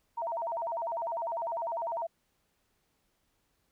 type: tone with vibrato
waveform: sine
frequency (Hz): 790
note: G5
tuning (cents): +13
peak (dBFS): -31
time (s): 0.17-2.07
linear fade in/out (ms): 10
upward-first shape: square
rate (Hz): 10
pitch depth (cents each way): 290
effects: pink hiss -75 dBFS RMS until 3.71 s